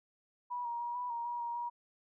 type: tone with pitch steps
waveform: sine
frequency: 976 / 944 / 954 / 984 / 939 / 958 / 944 / 955 Hz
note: B5 / A#5 / A#5 / B5 / A#5 / A#5 / A#5 / A#5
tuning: -21 / +22 / +40 / -7 / +12 / +47 / +22 / +42 cents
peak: -35 dBFS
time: 0.5-1.7 s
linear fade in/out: 20 ms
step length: 150 ms
effects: none